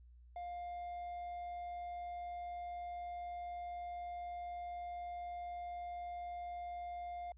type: tone with quantisation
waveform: triangle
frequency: 704 Hz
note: F5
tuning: 14 cents sharp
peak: -40 dBFS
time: 0.36-7.32 s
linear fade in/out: 2 ms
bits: 11
effects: added 60 Hz sine -57 dBFS peak until 7.37 s + resampled to 8000 Hz